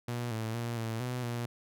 sawtooth tone with pitch steps, 120.3 / 111.4 / 118 / 113 / 124.6 / 119.2 Hz, B2 / A2 / A#2 / A2 / B2 / A#2, -45 / +22 / +22 / +47 / +16 / +39 cents, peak -29 dBFS, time 0.08-1.46 s, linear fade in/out 5 ms, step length 230 ms, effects none

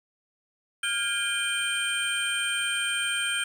sine tone cluster, 1411 / 1616 / 2416 / 3133 / 8660 Hz, F6 / G#6 / D7 / G7 / C#9, +17 / -48 / +48 / -2 / -41 cents, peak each -31 / -32 / -32 / -29 / -32 dBFS, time 0.83-3.44 s, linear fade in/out 5 ms, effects tanh soft clip ceiling -17 dBFS + 8-bit

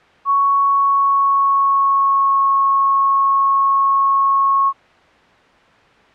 sine tone with pitch glide, 1112 to 1096.7 Hz, C#6 to C#6, +5 to -19 cents, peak -11 dBFS, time 0.25-4.73 s, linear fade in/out 50 ms, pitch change -24 cents, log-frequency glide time 0.64-2.46 s, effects white hiss -48 dBFS RMS until 6.14 s + low-pass 2000 Hz 12 dB/octave

